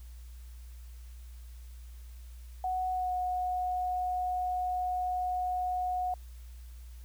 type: tone with pitch glide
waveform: sine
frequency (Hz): 740 to 729.4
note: F#5 to F#5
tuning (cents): 0 to -25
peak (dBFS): -29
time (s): 2.64-6.14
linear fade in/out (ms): 2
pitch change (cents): -25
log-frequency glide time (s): 2.91-3.12
effects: added 60 Hz sine -44 dBFS peak until 7.04 s + white hiss -62 dBFS RMS until 7.04 s